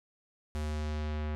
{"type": "tone with low-pass filter sweep", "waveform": "square", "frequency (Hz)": 75.9, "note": "D#2", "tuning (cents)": -42, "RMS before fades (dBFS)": -34, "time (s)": [0.55, 1.35], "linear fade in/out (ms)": 0, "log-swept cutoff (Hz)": [11000, 2400], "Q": 0.89, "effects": []}